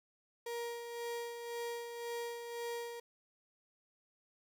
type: tone with tremolo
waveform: 35% pulse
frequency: 471.2 Hz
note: A#4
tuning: 19 cents sharp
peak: -36 dBFS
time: 0.46-3 s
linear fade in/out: 5 ms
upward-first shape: sine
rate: 1.9 Hz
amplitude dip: 50%
effects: 12-bit